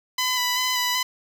10% pulse tone with vibrato, 1000 Hz, B5, 21 cents sharp, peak -13 dBFS, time 0.18-1.03 s, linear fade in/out 5 ms, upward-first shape square, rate 2.6 Hz, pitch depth 18 cents each way, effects none

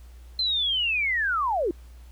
sine linear sweep, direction down, 4142 to 309.8 Hz, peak -22 dBFS, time 0.39-1.71 s, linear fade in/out 2 ms, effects added 60 Hz sine -43 dBFS peak until 2.11 s + pink hiss -59 dBFS RMS until 2.11 s

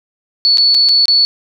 sine tone with dropouts, 4435 Hz, C#8, in tune, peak -7 dBFS, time 0.45-1.25 s, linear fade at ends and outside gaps 0 ms, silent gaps 0.573-0.582 / 0.744-0.748 / 0.888-0.892 / 1.056-1.082 s, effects none

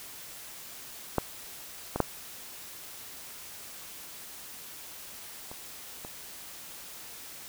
clicks, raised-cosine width 1 ms, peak -10 / -15 / -8 / -28 / -26 dBFS, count 5, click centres 1.183 / 1.96 / 2.003 / 5.515 / 6.049 s, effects white hiss -45 dBFS RMS until 7.48 s

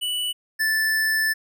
square tone pair in turn, 2961 / 1756.9 Hz, F#7 / A6, +1 / -3 cents, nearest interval major sixth, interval 904 cents, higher first, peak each -24 / -20 dBFS, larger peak second, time 0.01-0.33 / 0.59-1.34 s, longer second, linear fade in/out 20 ms, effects none

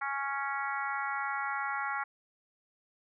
harmonic tone, 277.2 Hz, C#4, in tune, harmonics 3 / 4 / 5 / 6 / 7 / 8, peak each -37 / -38 / -36 / -42 / -40 / -44 dBFS, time 0.01-2.04 s, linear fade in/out 10 ms, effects none

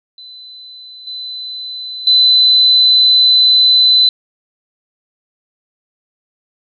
sine tone with level steps, 4019 Hz, B7, 30 cents sharp, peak -32 / -23 / -6 dBFS, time 0.18-4.09 s, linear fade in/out 2 ms, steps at 1.07 / 2.07 s, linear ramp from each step 2 ms, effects none

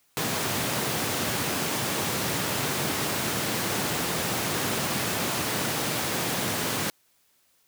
pink high-pass noise, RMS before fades -28 dBFS, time 0.17-6.9 s, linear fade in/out 0 ms, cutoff 110 Hz, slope 24 dB/octave, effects white hiss -66 dBFS RMS until 7.67 s

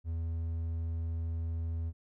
triangle tone, 82.41 Hz, E2, in tune, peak -30 dBFS, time 0.04-1.93 s, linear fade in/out 50 ms, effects none

